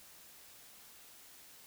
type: silence
effects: white hiss -57 dBFS RMS until 1.66 s